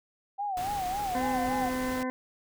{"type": "tone with vibrato", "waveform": "sine", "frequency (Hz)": 773, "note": "G5", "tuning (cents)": -24, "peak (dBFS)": -29, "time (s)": [0.38, 1.7], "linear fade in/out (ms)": 20, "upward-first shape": "sine", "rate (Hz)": 3.6, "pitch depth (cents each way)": 120}
{"type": "noise", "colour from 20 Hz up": "pink", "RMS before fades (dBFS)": -40, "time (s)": [0.57, 2.03], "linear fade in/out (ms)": 0}
{"type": "harmonic tone", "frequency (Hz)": 255.6, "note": "C4", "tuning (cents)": -40, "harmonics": [1, 2, 3, 4, 6, 7, 8], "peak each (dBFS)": [-31, -35, -41, -38, -44, -44, -44], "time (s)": [1.15, 2.1], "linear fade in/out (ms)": 0}
{"effects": []}